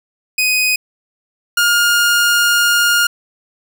sawtooth tone pair in turn, 2500 / 1417.3 Hz, D#7 / F6, +8 / +25 cents, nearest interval minor seventh, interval 983 cents, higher first, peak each -9 / -7 dBFS, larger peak second, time 0.38-0.76 / 1.57-3.07 s, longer second, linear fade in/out 5 ms, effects none

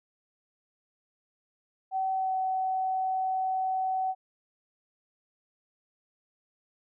sine tone with pitch glide, 762 to 755 Hz, G5 to F#5, -49 to +35 cents, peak -26 dBFS, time 1.91-4.15 s, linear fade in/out 50 ms, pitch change -16 cents, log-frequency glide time 2.14-2.34 s, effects none

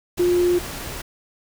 sine tone in noise, 353.7 Hz, F4, 22 cents sharp, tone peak -15 dBFS, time 0.19-0.59 s, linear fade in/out 10 ms, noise pink, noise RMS -32 dBFS, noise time 0.17-1.02 s, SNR +14 dB, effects none

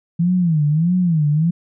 sine tone with vibrato, 164 Hz, E3, 9 cents flat, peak -13 dBFS, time 0.19-1.51 s, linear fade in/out 10 ms, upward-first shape sine, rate 1.6 Hz, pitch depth 190 cents each way, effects none

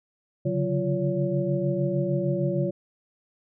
sine tone cluster, 138.6 / 145.1 / 185.4 / 348.2 / 564 Hz, C#3 / D3 / F#3 / F4 / C#5, 0 / -21 / +4 / -5 / +30 cents, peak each -29 dBFS, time 0.45-2.71 s, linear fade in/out 10 ms, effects none

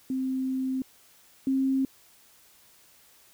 sine tone pair in turn, 261.6 / 266.9 Hz, C4 / C4, 0 / +35 cents, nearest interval unison, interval 35 cents, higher second, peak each -26 / -22 dBFS, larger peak second, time 0.1-0.82 / 1.47-1.85 s, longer first, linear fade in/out 2 ms, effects white hiss -58 dBFS RMS until 3.33 s

